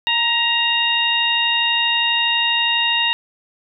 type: harmonic tone with a mistuned harmonic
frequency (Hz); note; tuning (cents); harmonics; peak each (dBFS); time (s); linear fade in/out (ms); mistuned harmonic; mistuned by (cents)
932.3; A#5; 0; 1 / 2 / 3 / 4; -24 / -23 / -18 / -21; 0.07-3.13; 0; 2; +21
effects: none